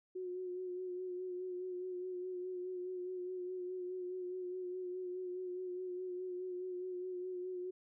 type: tone with vibrato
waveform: sine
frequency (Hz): 364.5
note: F#4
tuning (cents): -26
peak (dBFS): -39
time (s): 0.15-7.71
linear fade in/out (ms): 10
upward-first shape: sine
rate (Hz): 4.8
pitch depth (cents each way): 31
effects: none